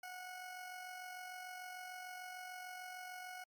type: tone with amplitude modulation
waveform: 20% pulse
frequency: 733 Hz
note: F#5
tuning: 16 cents flat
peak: -40 dBFS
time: 0.03-3.44 s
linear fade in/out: 5 ms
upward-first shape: sine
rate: 46.7 Hz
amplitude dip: 40%
effects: MP3 96 kbps